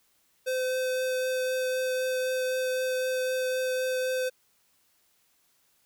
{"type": "tone with vibrato", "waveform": "square", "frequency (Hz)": 513, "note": "C5", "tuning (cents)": -34, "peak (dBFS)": -27, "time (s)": [0.46, 4.3], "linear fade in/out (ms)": 20, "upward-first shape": "triangle", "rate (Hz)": 3.9, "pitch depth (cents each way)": 9, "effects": ["white hiss -68 dBFS RMS until 5.85 s"]}